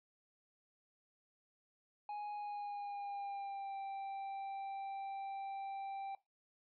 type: tone with pitch glide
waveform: triangle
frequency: 830.6 to 784.4 Hz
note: G#5 to G5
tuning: 0 to +1 cents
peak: -39 dBFS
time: 2.09-6.15 s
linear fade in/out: 2 ms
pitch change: -99 cents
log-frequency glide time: 2.34-3.77 s
effects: noise-tail reverb RT60 0.2 s tail -18 dB re dry + resampled to 11025 Hz